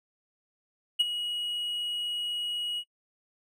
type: tone with ADSR envelope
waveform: triangle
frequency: 2904 Hz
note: F#7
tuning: 33 cents flat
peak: -17 dBFS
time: 0.99-2.84 s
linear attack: 15 ms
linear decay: 23 ms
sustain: -12 dB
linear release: 59 ms
effects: noise-tail reverb RT60 0.1 s tail -22 dB re dry